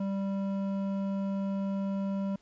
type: tone with hard clipping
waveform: sine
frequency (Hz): 196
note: G3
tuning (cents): 0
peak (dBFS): -31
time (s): 0-2.36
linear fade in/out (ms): 5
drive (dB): 10
effects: pink hiss -66 dBFS RMS until 2.41 s + resampled to 16000 Hz